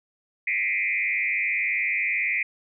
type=tone with frequency modulation; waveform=sine; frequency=2228 Hz; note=C#7; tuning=8 cents sharp; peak=-22 dBFS; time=0.47-2.43 s; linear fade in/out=5 ms; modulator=98.3 Hz; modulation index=2.6; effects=none